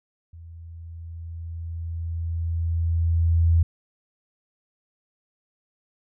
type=tone with level ramp; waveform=sine; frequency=83.3 Hz; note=E2; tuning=19 cents sharp; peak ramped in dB=-40 to -14 dBFS; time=0.33-3.63 s; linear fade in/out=5 ms; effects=none